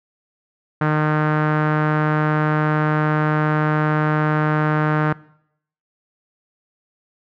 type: tone with low-pass filter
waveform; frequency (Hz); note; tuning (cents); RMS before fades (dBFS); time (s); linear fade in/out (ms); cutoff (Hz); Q
sawtooth; 152.9; D#3; -30; -18; 0.81-5.13; 5; 1500; 2.7
effects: noise-tail reverb RT60 0.7 s tail -21 dB re dry